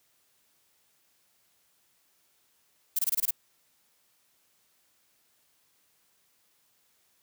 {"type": "noise bursts", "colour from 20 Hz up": "violet", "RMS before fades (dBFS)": -26, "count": 7, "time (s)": [2.96, 3.308], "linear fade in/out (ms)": 5, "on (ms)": 30, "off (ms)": 23, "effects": ["white hiss -69 dBFS RMS until 7.22 s", "high-pass 60 Hz 12 dB/octave"]}